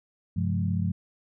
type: tone cluster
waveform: sine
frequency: 97.2 / 131.5 / 174.7 / 211.2 Hz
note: G2 / C3 / F3 / G#3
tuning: -14 / +9 / +1 / +29 cents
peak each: -27 / -34 / -28 / -33 dBFS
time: 0.36-0.92 s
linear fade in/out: 10 ms
effects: none